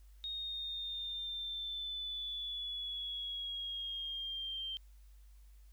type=linear sweep; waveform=sine; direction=down; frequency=3729 to 3136 Hz; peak=-38 dBFS; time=0.24-4.77 s; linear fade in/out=0 ms; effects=added 50 Hz sine -55 dBFS peak until 5.72 s + white hiss -73 dBFS RMS until 5.72 s